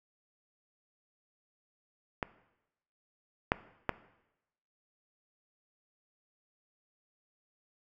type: clicks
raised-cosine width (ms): 0.5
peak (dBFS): -16 / -9 / -12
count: 3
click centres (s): 2.228 / 3.519 / 3.893
effects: noise-tail reverb RT60 0.9 s tail -17 dB re dry